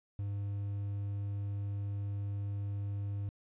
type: tone with quantisation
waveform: triangle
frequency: 100.8 Hz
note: G2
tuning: 49 cents sharp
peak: -32 dBFS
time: 0.19-3.29 s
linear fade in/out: 0 ms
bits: 10
effects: resampled to 8000 Hz